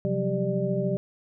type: tone cluster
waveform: sine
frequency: 132.4 / 177.6 / 191.1 / 393.1 / 595 Hz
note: C3 / F3 / G3 / G4 / D5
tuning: +21 / +29 / -44 / +5 / +22 cents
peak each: -30 dBFS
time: 0.05-0.97 s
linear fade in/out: 0 ms
effects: none